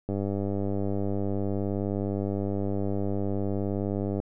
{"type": "click train", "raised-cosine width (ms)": 2, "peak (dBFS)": -17, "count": 410, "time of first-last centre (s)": [0.09, 4.201], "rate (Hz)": 99.5, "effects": []}